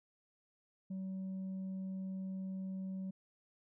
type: tone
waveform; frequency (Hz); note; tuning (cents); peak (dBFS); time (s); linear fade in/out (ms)
sine; 189.7; F#3; +43; -36; 0.9-3.11; 10
effects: tanh soft clip ceiling -38 dBFS